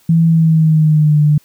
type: tone with pitch glide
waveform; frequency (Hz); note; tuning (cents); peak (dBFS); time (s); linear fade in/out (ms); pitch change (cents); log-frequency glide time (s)
sine; 164.81 to 149.4; E3 to D3; 0 to +30; -7; 0.09-1.38; 5; -170; 0.26-1.2
effects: white hiss -52 dBFS RMS until 1.44 s